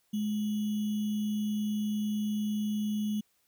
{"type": "tone with sample-and-hold", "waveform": "sine", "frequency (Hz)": 210.6, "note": "G#3", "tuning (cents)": 24, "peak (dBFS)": -28, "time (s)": [0.13, 3.21], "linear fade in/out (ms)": 10, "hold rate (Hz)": 3150, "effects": ["white hiss -72 dBFS RMS until 3.47 s"]}